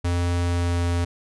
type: tone with pitch glide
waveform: square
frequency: 87.31 to 86.56 Hz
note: F2 to F2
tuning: 0 to -15 cents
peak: -21 dBFS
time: 0.04-1.05 s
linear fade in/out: 10 ms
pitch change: -15 cents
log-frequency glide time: 0.37-0.82 s
effects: resampled to 24000 Hz